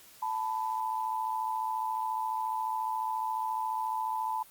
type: tone pair together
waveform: sine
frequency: 880 / 994.3 Hz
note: A5 / B5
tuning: 0 / +11 cents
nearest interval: major second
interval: 211 cents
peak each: -32 / -33 dBFS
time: 0.22-4.43 s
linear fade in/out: 5 ms
effects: white hiss -55 dBFS RMS until 4.5 s + Opus 48 kbps